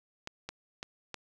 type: clicks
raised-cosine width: 0.2 ms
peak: -21 dBFS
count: 4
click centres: 0.274 / 0.49 / 0.829 / 1.143 s
effects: none